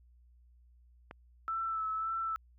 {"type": "click", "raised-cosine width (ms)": 0.5, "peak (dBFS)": -30, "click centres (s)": 1.111}
{"type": "tone with vibrato", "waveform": "sine", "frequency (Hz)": 1318.5, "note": "E6", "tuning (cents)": 0, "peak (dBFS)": -32, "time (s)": [1.48, 2.36], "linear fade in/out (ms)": 0, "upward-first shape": "sine", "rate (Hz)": 1.8, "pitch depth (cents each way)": 27}
{"effects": ["added 60 Hz sine -59 dBFS peak until 2.58 s"]}